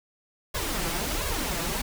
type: noise with flanger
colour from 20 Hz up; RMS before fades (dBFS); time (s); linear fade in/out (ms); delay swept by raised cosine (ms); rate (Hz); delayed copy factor
pink; -29; 0.54-1.82; 10; 1.8 to 6; 1.4; +0.85
effects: none